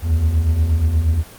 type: beating tone pair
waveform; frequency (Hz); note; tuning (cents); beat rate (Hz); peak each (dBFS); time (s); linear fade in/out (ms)
triangle; 73.3 / 81.7; D2 / E2; -3 / -15; 8.4; -20 / -12; 0.02-1.24; 50
effects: pink hiss -40 dBFS RMS until 1.38 s + Opus 24 kbps